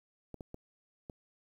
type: clicks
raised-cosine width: 2 ms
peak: -30 dBFS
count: 4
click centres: 0.343 / 0.408 / 0.544 / 1.098 s
effects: 10-bit